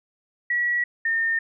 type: tone pair in turn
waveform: sine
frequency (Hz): 1929 / 1820.7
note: B6 / A#6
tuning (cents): -41 / -41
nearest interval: minor second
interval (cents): 100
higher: first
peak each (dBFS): -20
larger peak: neither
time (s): 0.5-0.84 / 1.05-1.39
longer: neither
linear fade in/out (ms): 5
effects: none